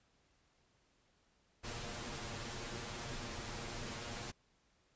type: noise with comb filter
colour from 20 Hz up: pink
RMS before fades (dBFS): -44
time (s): 1.63-4.32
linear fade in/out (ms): 20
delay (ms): 8.5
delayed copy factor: +0.65
effects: pink hiss -74 dBFS RMS until 4.95 s + resampled to 16000 Hz